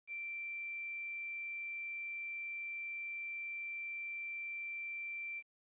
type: tone with quantisation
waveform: sine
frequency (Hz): 2349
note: D7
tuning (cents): 0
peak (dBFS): -40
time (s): 0.07-5.43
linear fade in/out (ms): 50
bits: 10
effects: resampled to 8000 Hz